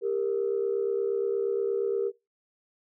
sine tone pair together, 397.7 / 466.2 Hz, G4 / A#4, +25 / 0 cents, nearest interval minor third, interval 275 cents, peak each -27 dBFS, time 0.01-2.12 s, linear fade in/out 50 ms, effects noise-tail reverb RT60 0.2 s tail -19 dB re dry + tanh soft clip ceiling -18 dBFS

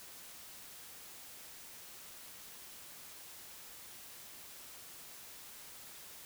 silence, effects white hiss -52 dBFS RMS until 6.25 s

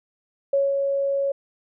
sine tone with ADSR envelope, 554.4 Hz, C#5, in tune, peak -16 dBFS, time 0.53-1.32 s, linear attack 5 ms, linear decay 190 ms, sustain -4 dB, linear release 6 ms, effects none

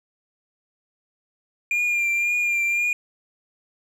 triangle tone with vibrato, 2400 Hz, D7, 37 cents sharp, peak -18 dBFS, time 1.71-2.93 s, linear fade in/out 2 ms, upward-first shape triangle, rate 1.9 Hz, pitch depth 32 cents each way, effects none

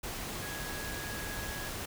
sine tone in noise, 1661.2 Hz, G#6, in tune, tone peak -43 dBFS, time 0.42-1.69 s, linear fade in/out 10 ms, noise pink, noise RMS -39 dBFS, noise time 0.03-1.86 s, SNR -7 dB, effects none

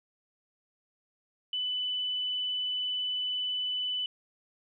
sine tone, 2994 Hz, F#7, 20 cents sharp, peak -29 dBFS, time 1.53-4.06 s, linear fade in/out 2 ms, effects none

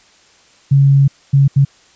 sine tone bursts at uneven times, 138.59 Hz, C#3, in tune, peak -6 dBFS, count 3, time 0.71-1.08 / 1.33-1.48 / 1.56-1.65 s, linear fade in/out 10 ms, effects white hiss -49 dBFS RMS until 1.95 s + resampled to 16000 Hz

